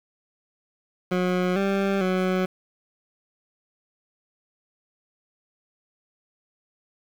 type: tone with pitch steps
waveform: 20% pulse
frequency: 181.3 / 196.4 / 185.3 Hz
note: F#3 / G3 / F#3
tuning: -35 / +4 / +3 cents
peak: -16 dBFS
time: 1.11-2.46 s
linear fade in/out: 10 ms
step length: 450 ms
effects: low-pass 3000 Hz 12 dB/octave + 7-bit